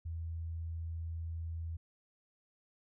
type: tone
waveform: sine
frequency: 82.41 Hz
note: E2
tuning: in tune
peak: -37 dBFS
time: 0.05-1.77 s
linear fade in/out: 10 ms
effects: none